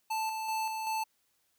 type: tone with tremolo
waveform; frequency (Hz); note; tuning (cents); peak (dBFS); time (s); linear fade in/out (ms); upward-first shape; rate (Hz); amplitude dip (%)
square; 880; A5; 0; -31; 0.1-1.04; 10; square; 2.6; 35
effects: white hiss -74 dBFS RMS until 1.58 s